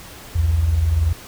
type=tone pair together; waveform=sine; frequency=61.74 / 82.41 Hz; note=B1 / E2; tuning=0 / 0 cents; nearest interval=perfect fourth; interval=500 cents; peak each=-23 / -15 dBFS; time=0.35-1.13 s; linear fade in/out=10 ms; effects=pink hiss -39 dBFS RMS until 1.27 s